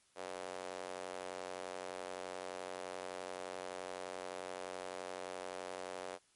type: tone with high-pass filter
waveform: square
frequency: 45.82 Hz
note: F#1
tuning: 16 cents flat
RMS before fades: -45 dBFS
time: 0.15-6.19 s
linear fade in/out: 50 ms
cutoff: 540 Hz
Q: 2
effects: white hiss -71 dBFS RMS until 6.35 s + MP3 48 kbps